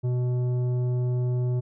sine tone with tanh clipping, 124.2 Hz, B2, 10 cents sharp, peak -24 dBFS, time 0.03-1.61 s, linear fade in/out 20 ms, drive 10 dB, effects none

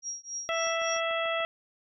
sine tone with tremolo, 5650 Hz, F8, 19 cents sharp, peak -31 dBFS, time 0.02-1.01 s, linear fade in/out 50 ms, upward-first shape triangle, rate 3.6 Hz, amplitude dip 100%
harmonic tone, 661 Hz, E5, 5 cents sharp, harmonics 1 / 2 / 3 / 4 / 5, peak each -30 / -33 / -35 / -36 / -37 dBFS, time 0.49-1.45 s, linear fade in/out 0 ms
click train, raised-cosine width 0.5 ms, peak -32 dBFS, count 6, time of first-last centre 0.67-1.404 s, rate 6.81 Hz
effects none

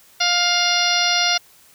harmonic tone, 704 Hz, F5, 14 cents sharp, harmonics 1 / 2 / 3 / 4 / 5 / 6 / 7 / 8, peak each -24 / -24 / -24 / -24 / -24 / -24 / -24 / -24 dBFS, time 0.2-1.38 s, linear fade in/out 10 ms, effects white hiss -51 dBFS RMS until 1.74 s

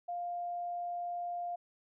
sine tone, 701 Hz, F5, 6 cents sharp, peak -35 dBFS, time 0.08-1.56 s, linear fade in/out 10 ms, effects none

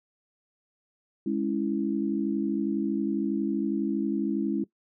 sine chord, C# minor, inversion second, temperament equal, 207.7 / 277.2 / 329.6 Hz, G#3 / C#4 / E4, 0 / 0 / 0 cents, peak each -29 dBFS, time 1.26-4.64 s, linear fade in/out 5 ms, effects noise-tail reverb RT60 0.1 s tail -18 dB re dry

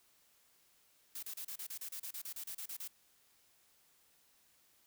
blue noise bursts, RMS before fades -44 dBFS, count 16, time 1.15-2.878 s, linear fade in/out 5 ms, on 78 ms, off 32 ms, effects white hiss -70 dBFS RMS until 4.86 s

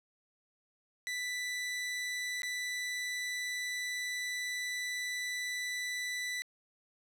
sawtooth tone with dropouts, 1982 Hz, B6, 6 cents sharp, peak -31 dBFS, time 1.07-6.42 s, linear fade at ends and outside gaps 0 ms, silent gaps 2.419-2.432 s, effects low-pass 10000 Hz 12 dB/octave + 11-bit

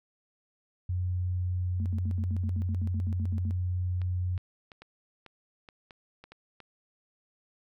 sine tone, 90.4 Hz, F#2, 40 cents flat, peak -27 dBFS, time 0.89-4.38 s, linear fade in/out 5 ms
sine tone bursts, 220 Hz, A3, in tune, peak -35 dBFS, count 14, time 1.8-3.509 s, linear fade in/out 0 ms, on 58 ms, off 69 ms
clicks, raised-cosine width 0.3 ms, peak -32 dBFS, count 10, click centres 4.017 / 4.378 / 4.718 / 4.82 / 5.263 / 5.688 / 5.908 / 6.24 / 6.32 / 6.603 s
effects none

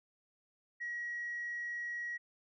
sine tone, 1908 Hz, A#6, 40 cents sharp, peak -36 dBFS, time 0.8-2.18 s, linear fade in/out 20 ms, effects tanh soft clip ceiling -33 dBFS

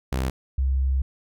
sawtooth / sine tone pair in turn, 65 / 66.37 Hz, C2 / C2, -11 / +25 cents, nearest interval unison, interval 36 cents, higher second, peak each -19 dBFS, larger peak neither, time 0.12-0.3 / 0.58-1.02 s, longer second, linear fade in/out 5 ms, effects none

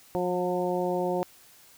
harmonic tone with a mistuned harmonic, 179.7 Hz, F3, 50 cents sharp, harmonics 1 / 2 / 3 / 4 / 5, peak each -33 / -29 / -30 / -33 / -35 dBFS, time 0.15-1.23 s, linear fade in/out 0 ms, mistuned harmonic 1, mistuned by -16 cents, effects white hiss -55 dBFS RMS until 1.77 s

